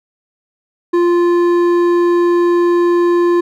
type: tone with hard clipping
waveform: triangle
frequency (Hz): 347.8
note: F4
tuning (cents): -7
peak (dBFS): -11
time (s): 0.93-3.41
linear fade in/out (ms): 10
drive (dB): 12
effects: none